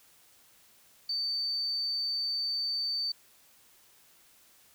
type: tone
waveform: sine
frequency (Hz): 4570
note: D8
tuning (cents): -48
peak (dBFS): -29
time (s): 1.09-3.12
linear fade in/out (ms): 5
effects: white hiss -61 dBFS RMS until 4.74 s